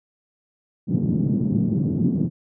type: band-pass noise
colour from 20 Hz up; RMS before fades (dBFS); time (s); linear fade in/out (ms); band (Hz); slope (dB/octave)
white; -21; 0.87-2.3; 50; 130 to 230; 24
effects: none